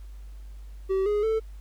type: tone with pitch steps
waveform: triangle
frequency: 383.5 / 416.1 / 442.2 Hz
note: G4 / G#4 / A4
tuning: -38 / +3 / +9 cents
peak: -20 dBFS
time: 0.89-1.4 s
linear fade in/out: 20 ms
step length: 170 ms
effects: added 50 Hz sine -39 dBFS peak until 1.6 s + pink hiss -62 dBFS RMS until 1.6 s